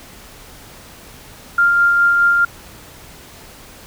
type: tone with tremolo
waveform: sine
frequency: 1396.9 Hz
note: F6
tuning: in tune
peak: -9 dBFS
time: 1.58-2.45 s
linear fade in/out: 5 ms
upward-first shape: sine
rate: 4.8 Hz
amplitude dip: 25%
effects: pink hiss -40 dBFS RMS until 3.86 s